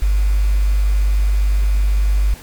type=tone with quantisation; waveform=sine; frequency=50 Hz; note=G1; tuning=35 cents sharp; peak=-12 dBFS; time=0.02-2.34 s; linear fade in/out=0 ms; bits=6; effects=pink hiss -39 dBFS RMS until 2.42 s